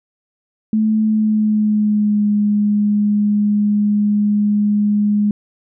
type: tone with pitch glide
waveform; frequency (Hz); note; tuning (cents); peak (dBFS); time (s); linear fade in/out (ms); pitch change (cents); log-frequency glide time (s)
sine; 217.1 to 207.5; A3 to G#3; -23 to -1; -12; 0.73-5.31; 2; -78; 1.03-2.27
effects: none